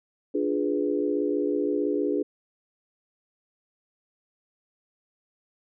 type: chord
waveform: sine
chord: D diminished seventh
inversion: none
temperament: equal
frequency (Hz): 293.7 / 349.2 / 415.3 / 493.9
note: D4 / F4 / Ab4 / Cb5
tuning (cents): 0 / 0 / 0 / 0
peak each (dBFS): -27 / -30 / -27 / -32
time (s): 0.34-2.23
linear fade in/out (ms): 10
effects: none